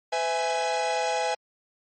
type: chord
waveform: 45% pulse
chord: E major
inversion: second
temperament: equal with one note detuned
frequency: 505.7 / 659.3 / 830.6 Hz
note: B4 / E5 / G#5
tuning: +41 / 0 / 0 cents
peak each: -30 / -30 / -27 dBFS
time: 0.12-1.35 s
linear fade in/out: 10 ms
effects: MP3 32 kbps